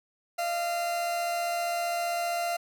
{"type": "tone pair together", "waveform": "40% pulse", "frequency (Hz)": [614.7, 690], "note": ["D#5", "F5"], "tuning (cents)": [-21, -21], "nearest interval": "major second", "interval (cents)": 200, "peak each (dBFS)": [-39, -27], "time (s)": [0.38, 2.57], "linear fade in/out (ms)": 10, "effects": []}